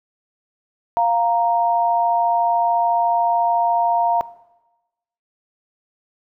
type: tone pair together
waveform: sine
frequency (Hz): 698.5 / 932.4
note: F5 / A#5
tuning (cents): 0 / 0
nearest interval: perfect fourth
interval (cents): 500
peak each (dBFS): -17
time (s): 0.97-4.21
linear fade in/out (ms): 0
effects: noise-tail reverb RT60 1.0 s tail -17 dB re dry